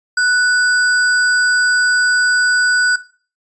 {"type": "tone with sample-and-hold", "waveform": "sine", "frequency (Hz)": 1480, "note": "F#6", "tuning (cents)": 0, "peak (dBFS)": -11, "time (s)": [0.17, 2.96], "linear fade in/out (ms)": 5, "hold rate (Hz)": 6300, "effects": ["noise-tail reverb RT60 0.4 s tail -17 dB re dry", "resampled to 22050 Hz"]}